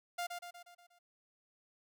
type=tone with echo; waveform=sawtooth; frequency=701 Hz; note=F5; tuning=6 cents sharp; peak=-32 dBFS; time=0.18-0.27 s; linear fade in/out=10 ms; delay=120 ms; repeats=6; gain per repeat=-5 dB; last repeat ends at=0.99 s; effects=none